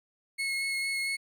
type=tone with vibrato; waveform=35% pulse; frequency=2177 Hz; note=C#7; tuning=32 cents flat; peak=-27 dBFS; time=0.38-1.17 s; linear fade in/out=20 ms; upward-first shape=sine; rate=4.4 Hz; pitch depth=11 cents each way; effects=resampled to 32000 Hz